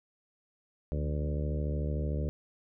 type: harmonic tone with a mistuned harmonic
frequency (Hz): 73.42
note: D2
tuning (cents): 0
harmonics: 1 / 2 / 3 / 4 / 5 / 6 / 7 / 8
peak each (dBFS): -31 / -35 / -42 / -43 / -45 / -44 / -44 / -45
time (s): 0.92-2.29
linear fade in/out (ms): 0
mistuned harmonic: 2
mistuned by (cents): +48
effects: none